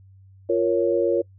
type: chord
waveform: sine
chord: Bb minor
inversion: second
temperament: equal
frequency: 349.2 / 466.2 / 554.4 Hz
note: F4 / Bb4 / Db5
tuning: 0 / 0 / 0 cents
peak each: -22 dBFS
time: 0.49-1.22 s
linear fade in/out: 10 ms
effects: noise-tail reverb RT60 0.1 s tail -24 dB re dry + added 96 Hz sine -47 dBFS peak until 1.38 s